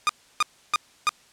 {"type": "tone bursts", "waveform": "sawtooth", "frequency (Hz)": 1220, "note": "D#6", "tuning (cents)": -34, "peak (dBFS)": -14, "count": 4, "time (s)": [0.07, 1.092], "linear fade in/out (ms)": 0, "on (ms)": 23, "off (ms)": 310, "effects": ["white hiss -56 dBFS RMS until 1.32 s", "low-pass 8000 Hz 12 dB/octave"]}